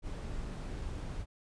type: noise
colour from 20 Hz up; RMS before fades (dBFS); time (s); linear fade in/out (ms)
brown; -39; 0.02-1.26; 50
effects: resampled to 22050 Hz